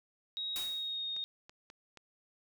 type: tone with pitch glide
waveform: sine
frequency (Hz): 3792 to 3710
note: A#7 to A#7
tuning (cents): +29 to -9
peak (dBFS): -35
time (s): 0.37-1.24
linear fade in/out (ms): 0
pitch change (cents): -38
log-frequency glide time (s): 0.55-1.05
type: noise with exponential decay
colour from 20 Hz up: white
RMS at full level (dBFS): -39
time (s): 0.56-0.97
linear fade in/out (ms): 0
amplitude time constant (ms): 89
type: clicks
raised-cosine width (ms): 0.2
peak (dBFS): -34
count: 4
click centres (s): 1.165 / 1.495 / 1.701 / 1.973
effects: none